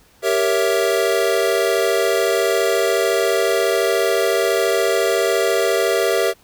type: chord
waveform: square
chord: G diminished seventh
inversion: none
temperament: equal with one note detuned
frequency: 392 / 466.2 / 557.9 / 659.3 Hz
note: G4 / Bb4 / Db5 / Fb5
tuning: 0 / 0 / +11 / 0 cents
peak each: -21 / -21 / -24 / -22 dBFS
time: 0.22-6.34 s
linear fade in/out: 50 ms
effects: pink hiss -53 dBFS RMS until 6.43 s